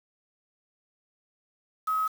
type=tone with quantisation; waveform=sine; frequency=1276 Hz; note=D#6; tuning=43 cents sharp; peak=-24 dBFS; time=1.87-2.08 s; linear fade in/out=10 ms; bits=7; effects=none